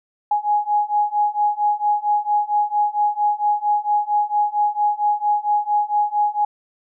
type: beating tone pair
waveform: sine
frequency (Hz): 830.6 / 835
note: G#5 / G#5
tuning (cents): 0 / +9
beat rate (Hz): 4.4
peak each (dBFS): -20 / -19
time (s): 0.31-6.45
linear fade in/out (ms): 5
effects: none